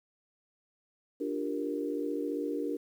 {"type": "chord", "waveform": "sine", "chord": "G minor seventh", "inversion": "second", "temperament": "equal", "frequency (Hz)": [293.7, 349.2, 392, 466.2], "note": ["D4", "F4", "G4", "Bb4"], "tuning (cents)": [0, 0, 0, 0], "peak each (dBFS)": [-34, -39, -38, -36], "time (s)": [1.2, 2.77], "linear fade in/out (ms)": 10, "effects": ["10-bit"]}